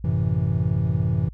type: chord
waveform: triangle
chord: F# half-diminished seventh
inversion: none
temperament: equal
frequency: 92.5 / 110 / 130.81 / 164.81 Hz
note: F#2 / A2 / C3 / E3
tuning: 0 / 0 / 0 / 0 cents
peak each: -23 dBFS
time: 0.04-1.29 s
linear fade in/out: 5 ms
effects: added 55 Hz sine -38 dBFS peak until 1.33 s